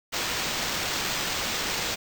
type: noise with sample-and-hold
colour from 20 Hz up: blue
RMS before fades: -29 dBFS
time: 0.12-1.96 s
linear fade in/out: 20 ms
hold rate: 11025 Hz
effects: none